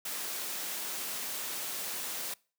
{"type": "noise", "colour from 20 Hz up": "white", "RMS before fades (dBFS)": -37, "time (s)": [0.05, 2.34], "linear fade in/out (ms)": 5, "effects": ["noise-tail reverb RT60 0.4 s tail -25 dB re dry", "high-pass 200 Hz 12 dB/octave"]}